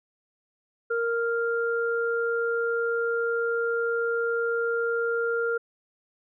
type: tone pair together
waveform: sine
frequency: 465 / 1396.9 Hz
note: A#4 / F6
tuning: -4 / 0 cents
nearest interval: octave + perfect fifth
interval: 1904 cents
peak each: -25 / -28 dBFS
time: 0.9-5.58 s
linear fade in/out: 10 ms
effects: none